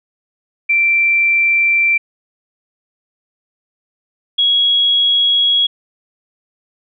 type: tone pair in turn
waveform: sine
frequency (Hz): 2349 / 3322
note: D7 / G#7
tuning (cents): 0 / 0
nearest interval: tritone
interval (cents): 600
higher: second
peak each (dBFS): -10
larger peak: neither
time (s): 0.69-1.98 / 4.38-5.67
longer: neither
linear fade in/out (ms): 10
effects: none